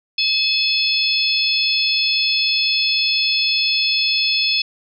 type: harmonic tone with a mistuned harmonic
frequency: 858 Hz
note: A5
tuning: 44 cents flat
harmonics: 3 / 4 / 5 / 6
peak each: -21 / -21 / -21 / -21 dBFS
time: 0.18-4.62 s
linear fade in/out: 5 ms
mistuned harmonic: 6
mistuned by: +18 cents
effects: none